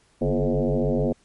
sine tone with frequency modulation, 140 Hz, C#3, 18 cents sharp, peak -19 dBFS, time 0.21-1.13 s, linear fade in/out 10 ms, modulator 95.6 Hz, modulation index 4.8, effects pink hiss -61 dBFS RMS until 1.24 s + MP3 48 kbps

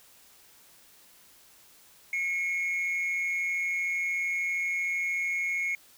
sine tone pair together, 2182 / 2355 Hz, C#7 / D7, -28 / +4 cents, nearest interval minor second, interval 132 cents, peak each -25 / -35 dBFS, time 2.13-5.75 s, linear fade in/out 2 ms, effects tanh soft clip ceiling -25 dBFS + white hiss -57 dBFS RMS until 5.97 s

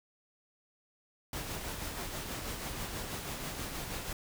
pink noise with tremolo, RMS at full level -38 dBFS, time 1.33-4.13 s, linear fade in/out 2 ms, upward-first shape sine, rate 6.2 Hz, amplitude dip 35%, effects none

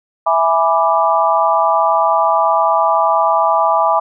sine chord, E dominant seventh, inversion none, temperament equal, 659.3 / 830.6 / 987.8 / 1174.7 Hz, E5 / G#5 / B5 / D6, 0 / 0 / 0 / 0 cents, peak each -16 dBFS, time 0.26-4 s, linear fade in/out 10 ms, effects none

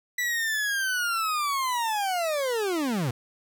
40% pulse linear sweep, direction down, 1977 to 110 Hz, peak -24 dBFS, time 0.18-3.11 s, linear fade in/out 5 ms, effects none

